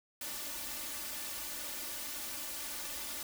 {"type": "noise with comb filter", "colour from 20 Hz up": "white", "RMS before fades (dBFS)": -41, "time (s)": [0.21, 3.23], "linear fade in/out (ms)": 2, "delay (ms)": 3.4, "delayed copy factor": 0.9, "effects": []}